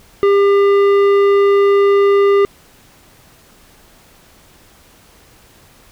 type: tone with tanh clipping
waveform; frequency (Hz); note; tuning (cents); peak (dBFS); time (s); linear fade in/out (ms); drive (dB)
sine; 400; G4; +35; -10; 0.23-2.45; 0; 12
effects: pink hiss -47 dBFS RMS until 5.91 s